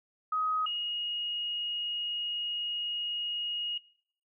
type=tone pair in turn; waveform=sine; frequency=1260 / 2876 Hz; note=D#6 / F#7; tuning=+21 / -50 cents; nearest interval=octave + major second; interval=1429 cents; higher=second; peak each=-27 / -30 dBFS; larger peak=first; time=0.32-0.66 / 0.66-3.78 s; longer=second; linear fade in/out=5 ms; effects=noise-tail reverb RT60 0.6 s tail -21 dB re dry